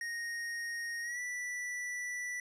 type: tone with pitch glide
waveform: square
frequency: 1864.7 to 1966.5 Hz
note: A#6 to B6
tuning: 0 to -8 cents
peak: -37 dBFS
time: 0.01-2.4 s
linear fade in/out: 2 ms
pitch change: +92 cents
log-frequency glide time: 1.02-1.2 s
effects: low-pass 10000 Hz 12 dB/octave